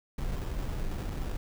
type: noise with sample-and-hold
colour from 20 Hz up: brown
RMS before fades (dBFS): -33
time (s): 0.18-1.37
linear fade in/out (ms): 5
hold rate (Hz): 2100
effects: none